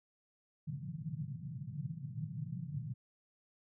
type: band-pass noise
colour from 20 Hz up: white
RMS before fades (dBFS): -42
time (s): 0.67-2.94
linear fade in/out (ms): 5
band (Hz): 120 to 160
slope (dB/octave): 48
effects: none